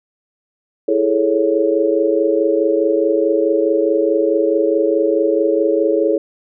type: chord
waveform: sine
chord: A major seventh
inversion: second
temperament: equal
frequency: 329.6 / 415.3 / 440 / 554.4 Hz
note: E4 / G#4 / A4 / C#5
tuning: 0 / 0 / 0 / 0 cents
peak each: -18 dBFS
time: 0.88-6.18 s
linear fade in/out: 5 ms
effects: none